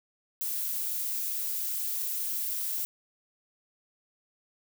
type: noise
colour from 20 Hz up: violet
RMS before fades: -32 dBFS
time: 0.41-2.85 s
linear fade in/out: 0 ms
effects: none